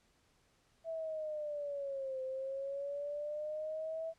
sine linear two-way sweep, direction down then up, 659.3 to 519 to 656 Hz, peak -37 dBFS, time 0.84-4.14 s, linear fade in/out 50 ms, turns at 2.22 s, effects pink hiss -72 dBFS RMS until 4.18 s + low-pass 9000 Hz 12 dB/octave

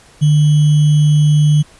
sine tone with sample-and-hold, 150 Hz, D3, 37 cents sharp, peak -7 dBFS, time 0.21-1.63 s, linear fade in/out 20 ms, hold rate 3150 Hz, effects pink hiss -45 dBFS RMS until 1.79 s + resampled to 24000 Hz

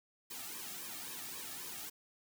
white noise with flanger, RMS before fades -45 dBFS, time 0.3-1.9 s, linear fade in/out 10 ms, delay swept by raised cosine 1.4 to 2.03 ms, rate 3.7 Hz, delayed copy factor -0.9, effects none

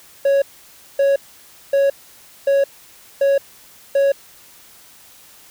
triangle tone bursts, 554.4 Hz, C#5, in tune, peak -10 dBFS, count 6, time 0.25-4.12 s, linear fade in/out 5 ms, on 170 ms, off 570 ms, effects white hiss -46 dBFS RMS until 5.5 s

